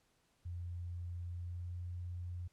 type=tone with pitch glide; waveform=sine; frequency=87.31 to 88.32 Hz; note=F2 to F2; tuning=0 to +20 cents; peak=-40 dBFS; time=0.45-2.48 s; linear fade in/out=10 ms; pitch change=+20 cents; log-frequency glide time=1.31-1.8 s; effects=pink hiss -75 dBFS RMS until 2.52 s + low-pass 11000 Hz 12 dB/octave